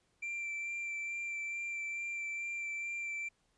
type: tone with vibrato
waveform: triangle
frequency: 2353 Hz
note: D7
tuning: 3 cents sharp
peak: -35 dBFS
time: 0.22-3.29 s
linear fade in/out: 10 ms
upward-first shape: sine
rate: 2.3 Hz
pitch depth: 14 cents each way
effects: pink hiss -75 dBFS RMS until 3.57 s + resampled to 22050 Hz